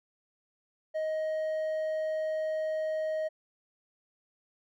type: tone with hard clipping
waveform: sine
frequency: 627 Hz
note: D#5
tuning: 13 cents sharp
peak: -30 dBFS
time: 0.94-3.29 s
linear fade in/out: 20 ms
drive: 3 dB
effects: none